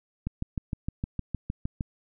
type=click train; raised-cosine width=5 ms; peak=-17 dBFS; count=11; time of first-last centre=0.27-1.808 s; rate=6.5 Hz; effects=none